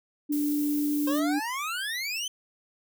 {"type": "tone", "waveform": "sine", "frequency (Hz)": 293.9, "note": "D4", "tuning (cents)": 1, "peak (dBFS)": -24, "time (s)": [0.29, 1.4], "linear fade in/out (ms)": 20}
{"type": "noise", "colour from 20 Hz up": "violet", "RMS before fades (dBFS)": -37, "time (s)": [0.32, 1.2], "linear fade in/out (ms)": 5}
{"type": "exponential sweep", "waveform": "25% pulse", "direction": "up", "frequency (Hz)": [520, 3136], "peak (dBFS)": -26, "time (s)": [1.07, 2.28], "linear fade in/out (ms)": 5}
{"effects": []}